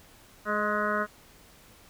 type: harmonic tone with a mistuned harmonic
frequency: 210.1 Hz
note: G#3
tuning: 20 cents sharp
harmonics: 1 / 2 / 3 / 5 / 6 / 7 / 8 / 9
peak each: -34 / -35 / -32 / -34 / -31 / -31 / -40 / -40 dBFS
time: 0.45-1.07 s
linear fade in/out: 50 ms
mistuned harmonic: 3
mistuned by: -18 cents
effects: pink hiss -55 dBFS RMS until 1.89 s